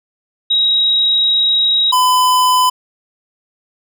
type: tone pair in turn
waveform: sine / square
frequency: 3817 / 1007.5 Hz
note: A#7 / B5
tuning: +40 / +34 cents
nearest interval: octave + major seventh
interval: 2306 cents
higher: first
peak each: -10 dBFS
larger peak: neither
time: 0.5-1.92 / 1.92-2.7 s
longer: first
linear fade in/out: 10 ms
effects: none